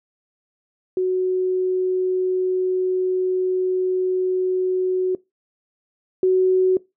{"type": "tone pair in turn", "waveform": "sine", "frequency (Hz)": [370, 372.4], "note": ["F#4", "F#4"], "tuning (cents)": [0, 11], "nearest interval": "unison", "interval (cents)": 11, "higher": "second", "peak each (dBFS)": [-17, -13], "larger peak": "second", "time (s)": [[0.97, 5.15], [6.23, 6.77]], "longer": "first", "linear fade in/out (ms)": 2, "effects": ["noise-tail reverb RT60 0.2 s tail -21 dB re dry"]}